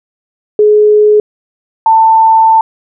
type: tone pair in turn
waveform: sine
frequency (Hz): 421.7 / 891.3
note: G#4 / A5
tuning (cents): +26 / +22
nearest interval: octave + minor second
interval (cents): 1296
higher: second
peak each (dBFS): -3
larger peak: neither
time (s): 0.59-1.2 / 1.86-2.61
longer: second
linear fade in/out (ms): 2
effects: none